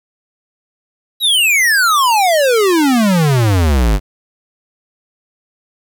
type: exponential sweep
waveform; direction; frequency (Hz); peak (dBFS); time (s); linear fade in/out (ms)
square; down; 3951 to 46.44; -10; 1.2-4; 50
effects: 8-bit